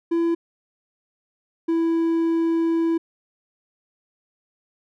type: tone pair in turn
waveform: triangle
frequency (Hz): 335.7 / 330.5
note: E4 / E4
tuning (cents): +32 / +5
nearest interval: unison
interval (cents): 27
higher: first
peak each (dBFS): -16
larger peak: neither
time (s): 0.11-0.35 / 1.68-2.98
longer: second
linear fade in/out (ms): 10
effects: none